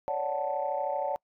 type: chord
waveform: sine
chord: D major seventh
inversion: third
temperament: equal with one note detuned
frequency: 554.4 / 587.3 / 742.1 / 880 Hz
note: C#5 / D5 / F#5 / A5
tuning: 0 / 0 / +5 / 0 cents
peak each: -33 dBFS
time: 0.08-1.16 s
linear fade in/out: 0 ms
effects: noise-tail reverb RT60 0.1 s tail -26 dB re dry + tanh soft clip ceiling -18 dBFS